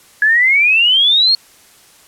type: exponential sweep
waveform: sine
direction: up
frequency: 1673 to 4364 Hz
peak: -8 dBFS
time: 0.22-1.35 s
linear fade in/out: 2 ms
effects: white hiss -46 dBFS RMS until 2.07 s + low-pass 12000 Hz 12 dB/octave